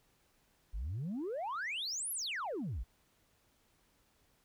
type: exponential two-way sweep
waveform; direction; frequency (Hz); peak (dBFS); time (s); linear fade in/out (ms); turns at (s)
sine; up then down; 44.29 to 11900 to 44.29; -34; 0.73-2.84; 20; 2.12
effects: tanh soft clip ceiling -34 dBFS + pink hiss -72 dBFS RMS until 4.44 s